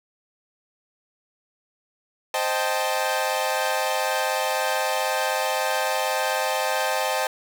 sawtooth chord, A half-diminished seventh, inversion first, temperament equal, 523.3 / 622.3 / 784 / 880 Hz, C5 / Eb5 / G5 / A5, 0 / 0 / 0 / 0 cents, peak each -24 dBFS, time 2.34-7.27 s, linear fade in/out 2 ms, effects none

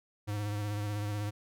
square tone with vibrato, 103.83 Hz, G#2, in tune, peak -33 dBFS, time 0.27-1.31 s, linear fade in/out 20 ms, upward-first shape sine, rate 16 Hz, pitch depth 31 cents each way, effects none

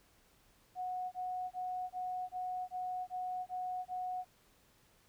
sine tone bursts, 733 Hz, F#5, 16 cents flat, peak -36 dBFS, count 9, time 0.75-4.248 s, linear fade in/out 50 ms, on 370 ms, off 21 ms, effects pink hiss -68 dBFS RMS until 5.08 s

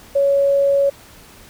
sine tone, 558 Hz, C#5, 11 cents sharp, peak -12 dBFS, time 0.15-0.9 s, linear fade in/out 10 ms, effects pink hiss -44 dBFS RMS until 1.49 s

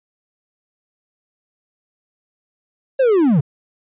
triangle linear sweep, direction down, 553 to 125.2 Hz, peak -9 dBFS, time 2.99-3.41 s, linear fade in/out 10 ms, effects resampled to 8000 Hz

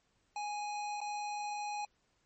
square tone with dropouts, 830.6 Hz, G#5, in tune, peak -37 dBFS, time 0.36-1.85 s, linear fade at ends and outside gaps 2 ms, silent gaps 1.004-1.014 s, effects pink hiss -75 dBFS RMS until 2.25 s + MP3 32 kbps

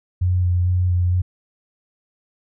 sine tone with vibrato, 89.7 Hz, F2, 47 cents sharp, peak -15 dBFS, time 0.21-1.22 s, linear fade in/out 10 ms, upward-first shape square, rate 2.2 Hz, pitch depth 15 cents each way, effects none

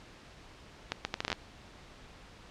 accelerating click train, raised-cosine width 0.2 ms, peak -13 dBFS, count 9, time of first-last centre 0.92-1.328 s, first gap 130 ms, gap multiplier 0.7, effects pink hiss -53 dBFS RMS until 2.5 s + low-pass 5000 Hz 12 dB/octave

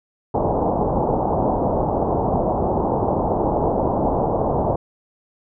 white low-pass noise, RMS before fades -20 dBFS, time 0.34-4.76 s, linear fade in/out 5 ms, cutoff 900 Hz, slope 48 dB/octave, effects none

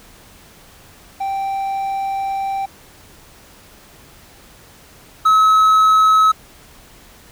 triangle tone pair in turn, 782 / 1286.6 Hz, G5 / E6, -4 / -42 cents, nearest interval major sixth, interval 862 cents, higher second, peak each -17 / -7 dBFS, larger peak second, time 1.2-2.66 / 5.25-6.32 s, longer first, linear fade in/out 10 ms, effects pink hiss -45 dBFS RMS until 7.31 s

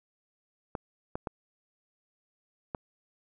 clicks, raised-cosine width 1 ms, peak -19 dBFS, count 4, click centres 0.752 / 1.155 / 1.272 / 2.748 s, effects none

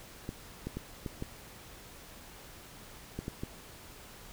clicks, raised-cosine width 3 ms, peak -23 dBFS, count 8, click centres 0.291 / 0.67 / 0.77 / 1.062 / 1.224 / 3.19 / 3.281 / 3.435 s, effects pink hiss -51 dBFS RMS until 4.32 s

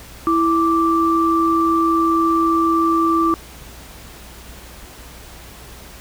sine tone pair together, 329.6 / 1171.7 Hz, E4 / D6, 0 / -4 cents, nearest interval octave + minor seventh, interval 2196 cents, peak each -16 dBFS, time 0.27-3.34 s, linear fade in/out 0 ms, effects added 60 Hz sine -41 dBFS peak until 6 s + pink hiss -40 dBFS RMS until 6 s

